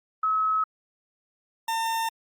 sine / 40% pulse tone pair in turn, 1286 / 905.1 Hz, E6 / A5, -43 / +49 cents, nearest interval tritone, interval 608 cents, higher first, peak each -21 / -24 dBFS, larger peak first, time 0.23-0.64 / 1.68-2.09 s, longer neither, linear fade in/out 5 ms, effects Opus 32 kbps

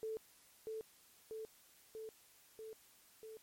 sine tone with echo, 440 Hz, A4, in tune, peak -39 dBFS, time 0.03-0.17 s, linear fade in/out 0 ms, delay 640 ms, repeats 5, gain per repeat -2 dB, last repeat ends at 3.37 s, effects white hiss -66 dBFS RMS until 3.42 s + MP3 64 kbps

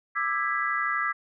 sine chord, E dominant seventh, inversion third, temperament just, 1186.7 / 1318.5 / 1648.1 / 1977.8 Hz, D6 / E6 / G#6 / B6, +18 / 0 / -14 / +2 cents, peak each -30 dBFS, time 0.15-1.13 s, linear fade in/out 20 ms, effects none

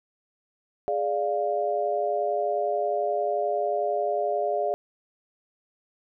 sine chord, D diminished, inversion second, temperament equal, 415.3 / 587.3 / 698.5 Hz, Ab4 / D5 / F5, 0 / 0 / 0 cents, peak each -29 / -27 / -27 dBFS, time 0.88-4.74 s, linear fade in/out 0 ms, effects none

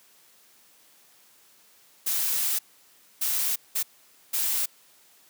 blue noise bursts at uneven times, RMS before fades -26 dBFS, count 4, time 2.06-2.59 / 3.21-3.56 / 3.75-3.83 / 4.33-4.66 s, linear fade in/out 10 ms, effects white hiss -58 dBFS RMS until 5.29 s + high-pass 150 Hz 12 dB/octave

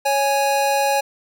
square tone pair together, 554.4 / 829.8 Hz, C#5 / G#5, 0 / -2 cents, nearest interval perfect fifth, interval 698 cents, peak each -21 / -19 dBFS, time 0.05-1.01 s, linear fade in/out 10 ms, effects none

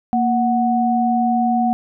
sine tone pair together, 233.1 / 739.3 Hz, A#3 / F#5, 0 / -2 cents, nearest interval octave + minor sixth, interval 1998 cents, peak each -17 dBFS, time 0.13-1.73 s, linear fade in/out 0 ms, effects none

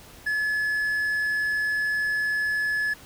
triangle tone, 1711 Hz, A6, 49 cents flat, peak -21 dBFS, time 0.26-2.94 s, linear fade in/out 10 ms, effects pink hiss -48 dBFS RMS until 3.05 s

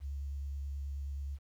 sine tone with vibrato, 69.9 Hz, C#2, 15 cents sharp, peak -36 dBFS, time 0-1.39 s, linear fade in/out 50 ms, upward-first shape sine, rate 9.4 Hz, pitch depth 19 cents each way, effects 11-bit

